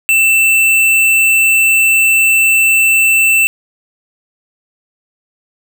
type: tone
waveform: square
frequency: 2668 Hz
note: E7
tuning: 20 cents sharp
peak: -8 dBFS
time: 0.09-3.47 s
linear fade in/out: 0 ms
effects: none